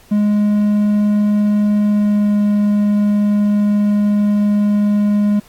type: tone with pitch glide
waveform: triangle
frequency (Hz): 207.9 to 206.6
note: G#3 to G#3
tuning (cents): +2 to -9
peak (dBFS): -9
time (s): 0.11-5.4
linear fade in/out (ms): 10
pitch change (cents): -11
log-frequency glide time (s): 1.86-2.38
effects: pink hiss -47 dBFS RMS until 5.48 s + AAC 64 kbps